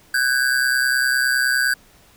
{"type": "ring-modulated tone", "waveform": "square", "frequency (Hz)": 1568, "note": "G6", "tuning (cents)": 0, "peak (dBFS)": -14, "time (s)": [0.14, 1.74], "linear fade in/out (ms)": 5, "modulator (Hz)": 64.9, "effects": ["pink hiss -52 dBFS RMS until 2.16 s"]}